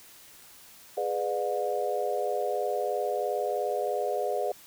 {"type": "chord", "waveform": "sine", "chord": "G# diminished seventh", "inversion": "none", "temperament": "just", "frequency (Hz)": [415.3, 498.4, 598, 717.6], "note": ["G#4", "B4", "D5", "F5"], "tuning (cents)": [0, 16, 31, 47], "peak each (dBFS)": -32, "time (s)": [0.97, 4.52], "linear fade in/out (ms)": 5, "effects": ["white hiss -52 dBFS RMS until 4.66 s"]}